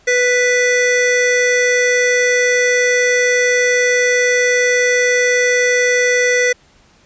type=tone pair together; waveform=square; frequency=493.8 / 1975 Hz; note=B4 / B6; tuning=0 / 0 cents; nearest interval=2 octaves; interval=2400 cents; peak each=-15 dBFS; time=0.07-6.53 s; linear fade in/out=10 ms; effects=pink hiss -51 dBFS RMS until 7.05 s + resampled to 16000 Hz